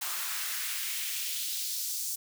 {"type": "noise with high-pass filter sweep", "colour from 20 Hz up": "white", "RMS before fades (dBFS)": -34, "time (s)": [0.01, 2.16], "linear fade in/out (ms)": 10, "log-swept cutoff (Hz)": [1000, 6200], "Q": 1.4, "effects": []}